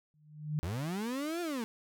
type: tone with exponential growth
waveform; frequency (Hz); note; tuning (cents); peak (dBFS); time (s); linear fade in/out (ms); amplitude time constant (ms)
sine; 151.4; D#3; -47; -27; 0.14-0.59; 0; 97
type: linear two-way sweep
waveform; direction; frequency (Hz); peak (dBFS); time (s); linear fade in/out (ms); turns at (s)
35% pulse; up then down; 75.4 to 355.7 to 214.5; -32; 0.63-1.64; 0; 1.41
effects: none